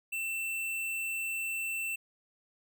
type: tone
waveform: square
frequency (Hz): 2680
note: E7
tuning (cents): +28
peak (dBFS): -33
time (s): 0.12-1.96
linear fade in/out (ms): 10
effects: none